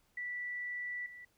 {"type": "tone with level steps", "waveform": "sine", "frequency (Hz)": 1963, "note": "B6", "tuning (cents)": -11, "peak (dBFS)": [-37, -48], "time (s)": [0.17, 1.25], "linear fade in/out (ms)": 5, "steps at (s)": 1.06, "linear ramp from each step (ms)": 2, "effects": ["pink hiss -73 dBFS RMS until 1.37 s"]}